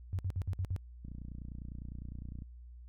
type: tone bursts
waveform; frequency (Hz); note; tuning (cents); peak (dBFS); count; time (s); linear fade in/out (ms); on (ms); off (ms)
sine; 92.5; F#2; 0; -31; 6; 0.13-0.763; 0; 58; 57
type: click train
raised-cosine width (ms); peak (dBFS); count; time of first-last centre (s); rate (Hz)
5; -33; 42; 1.05-2.421; 29.9
effects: added 60 Hz sine -48 dBFS peak until 2.88 s